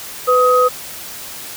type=tone pair together; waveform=sine; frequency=499.7 / 1259.2 Hz; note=B4 / D#6; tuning=+20 / +20 cents; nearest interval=octave + major third; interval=1600 cents; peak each=-12 dBFS; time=0.27-0.69 s; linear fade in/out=20 ms; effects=white hiss -31 dBFS RMS until 1.56 s